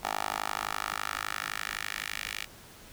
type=tone with high-pass filter sweep; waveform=10% pulse; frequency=51.8 Hz; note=G#1; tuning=4 cents flat; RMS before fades=-35 dBFS; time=0.03-2.45 s; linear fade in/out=10 ms; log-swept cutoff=810 to 2300 Hz; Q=1.9; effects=pink hiss -51 dBFS RMS until 2.92 s